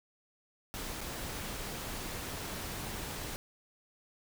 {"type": "noise with dropouts", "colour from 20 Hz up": "pink", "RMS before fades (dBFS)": -40, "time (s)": [0.74, 3.36], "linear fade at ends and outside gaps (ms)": 0, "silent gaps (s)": [1.007, 1.013], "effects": []}